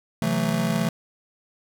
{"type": "chord", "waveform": "square", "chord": "F# half-diminished seventh", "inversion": "second", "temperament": "just", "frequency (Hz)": [133.2, 166.5, 185, 222], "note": ["C3", "E3", "F#3", "A3"], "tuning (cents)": [31, 18, 0, 16], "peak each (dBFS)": [-31, -27, -29, -26], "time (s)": [0.22, 0.89], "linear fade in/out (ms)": 2, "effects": []}